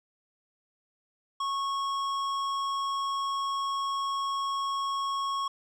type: tone with hard clipping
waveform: sine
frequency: 1100 Hz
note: C#6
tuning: 14 cents flat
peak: -30 dBFS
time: 1.4-5.48 s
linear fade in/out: 5 ms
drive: 11 dB
effects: none